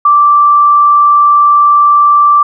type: tone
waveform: sine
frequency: 1170 Hz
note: D6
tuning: 7 cents flat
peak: -3 dBFS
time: 0.05-2.43 s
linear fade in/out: 5 ms
effects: none